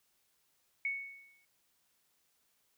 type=tone with exponential decay; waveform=sine; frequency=2217 Hz; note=C#7; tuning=in tune; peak=-30 dBFS; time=0.85-1.45 s; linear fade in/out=2 ms; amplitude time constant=130 ms; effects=white hiss -75 dBFS RMS until 2.77 s